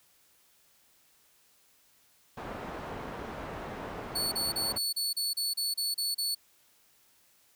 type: low-pass noise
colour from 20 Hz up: white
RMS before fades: -40 dBFS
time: 2.37-4.78 s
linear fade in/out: 5 ms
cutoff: 970 Hz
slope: 12 dB/octave
type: tone bursts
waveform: sawtooth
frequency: 4435 Hz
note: C#8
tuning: in tune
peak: -26 dBFS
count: 11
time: 4.15-6.35 s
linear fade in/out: 10 ms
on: 170 ms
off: 33 ms
effects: white hiss -65 dBFS RMS until 7.55 s